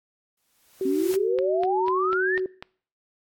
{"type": "noise with exponential growth", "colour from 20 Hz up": "white", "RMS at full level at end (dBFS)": -35, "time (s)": [0.37, 1.16], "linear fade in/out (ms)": 5, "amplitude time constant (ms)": 170}
{"type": "tone with pitch glide", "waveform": "sine", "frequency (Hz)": [380, 373.5], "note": ["F#4", "F#4"], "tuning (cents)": [46, 16], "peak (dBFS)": -23, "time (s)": [0.81, 2.46], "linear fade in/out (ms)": 2, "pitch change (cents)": -30, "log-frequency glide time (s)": [0.94, 1.92]}
{"type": "exponential sweep", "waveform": "sine", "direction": "up", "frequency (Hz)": [261.6, 1864.7], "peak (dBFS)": -23, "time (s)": [0.85, 2.38], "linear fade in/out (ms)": 5}
{"type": "click train", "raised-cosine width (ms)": 0.3, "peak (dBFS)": -19, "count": 7, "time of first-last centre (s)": [1.14, 2.625], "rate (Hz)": 4.04}
{"effects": ["noise-tail reverb RT60 0.5 s tail -23 dB re dry", "AAC 64 kbps"]}